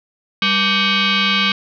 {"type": "tone with frequency modulation", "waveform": "sine", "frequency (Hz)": 483.9, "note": "B4", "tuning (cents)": -35, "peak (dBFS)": -13, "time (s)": [0.42, 1.52], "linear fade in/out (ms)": 2, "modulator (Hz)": 681, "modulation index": 5.3, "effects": []}